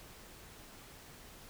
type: silence
effects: pink hiss -54 dBFS RMS until 1.49 s